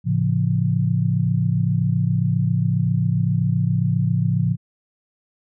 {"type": "chord", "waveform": "sine", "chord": "A augmented", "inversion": "none", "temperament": "just", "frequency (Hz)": [110, 137.5, 171.88], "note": ["A2", "C#3", "E#3"], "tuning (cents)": [0, -14, -27], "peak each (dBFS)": -21, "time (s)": [0.04, 4.57], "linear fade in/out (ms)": 50, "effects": []}